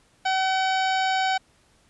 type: harmonic tone with a mistuned harmonic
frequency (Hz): 759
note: F#5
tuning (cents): +44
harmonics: 1 / 2 / 3 / 4 / 5 / 6 / 7 / 9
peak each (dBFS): -22 / -28 / -32 / -34 / -36 / -38 / -39 / -41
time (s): 0.25-1.38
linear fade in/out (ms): 10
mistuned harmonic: 9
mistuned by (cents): +46
effects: pink hiss -61 dBFS RMS until 1.89 s + resampled to 24000 Hz